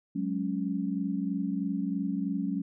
sine chord, F# suspended second, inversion none, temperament just, 185 / 208.1 / 277.5 Hz, F#3 / G#3 / C#4, 0 / +4 / +2 cents, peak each -32 / -33 / -32 dBFS, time 0.15-2.62 s, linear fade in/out 10 ms, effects none

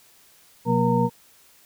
sine tone cluster, 126.1 / 181 / 236 / 474.9 / 918 Hz, B2 / F#3 / A#3 / A#4 / A#5, +36 / -38 / +22 / +32 / -27 cents, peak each -24 dBFS, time 0.65-1.1 s, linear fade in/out 50 ms, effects white hiss -55 dBFS RMS until 1.65 s

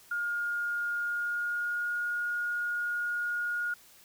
sine tone with pitch glide, 1420 to 1433.2 Hz, F6 to F6, +28 to +44 cents, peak -29 dBFS, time 0.11-3.74 s, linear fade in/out 5 ms, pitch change +16 cents, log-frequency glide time 0.95-1.94 s, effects white hiss -57 dBFS RMS until 4.04 s

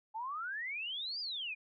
sine exponential two-way sweep, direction up then down, 850 to 4978 to 2367 Hz, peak -37 dBFS, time 0.14-1.55 s, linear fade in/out 20 ms, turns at 1.2 s, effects none

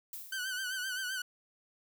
violet noise with exponential decay, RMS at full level -41 dBFS, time 0.13-0.78 s, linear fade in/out 2 ms, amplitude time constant 140 ms
sawtooth tone with vibrato, 1514 Hz, F#6, 39 cents sharp, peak -31 dBFS, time 0.32-1.22 s, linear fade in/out 5 ms, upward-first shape sine, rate 7.7 Hz, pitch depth 64 cents each way
effects none

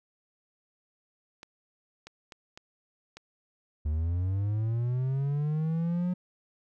clicks, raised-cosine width 0.2 ms, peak -27 dBFS, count 5, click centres 1.431 / 2.07 / 2.322 / 2.575 / 3.17 s
triangle linear sweep, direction up, 73.42 to 181.8 Hz, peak -24 dBFS, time 3.85-6.14 s, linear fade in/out 10 ms
effects none

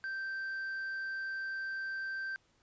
triangle tone with quantisation, 1563 Hz, G6, 6 cents flat, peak -34 dBFS, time 0.04-2.36 s, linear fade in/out 0 ms, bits 10, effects pink hiss -71 dBFS RMS until 2.62 s + resampled to 16000 Hz

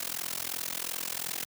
white noise with amplitude modulation, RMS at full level -31 dBFS, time 0-1.45 s, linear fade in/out 5 ms, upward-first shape sine, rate 42.8 Hz, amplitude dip 100%, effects high-pass 100 Hz 12 dB/octave

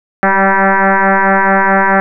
sine tone with frequency modulation, 385.7 Hz, G4, 28 cents flat, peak -7 dBFS, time 0.23-2 s, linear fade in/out 0 ms, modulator 194 Hz, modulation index 7.7, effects none

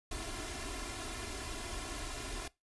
pink noise with comb filter, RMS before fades -41 dBFS, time 0.11-2.48 s, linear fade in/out 5 ms, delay 2.9 ms, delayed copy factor +0.9, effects noise-tail reverb RT60 0.2 s tail -21 dB re dry + resampled to 24000 Hz

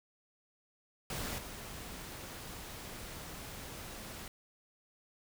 pink noise with level steps, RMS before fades -39 / -46 dBFS, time 1.1-4.28 s, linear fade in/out 2 ms, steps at 1.38 s, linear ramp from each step 5 ms, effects none

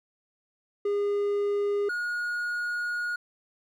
triangle tone pair in turn, 407.5 / 1441.3 Hz, G#4 / F#6, -33 / -46 cents, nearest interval octave + minor seventh, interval 2187 cents, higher second, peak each -22 / -26 dBFS, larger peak first, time 0.85-1.89 / 1.89-3.16 s, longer second, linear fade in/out 5 ms, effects none

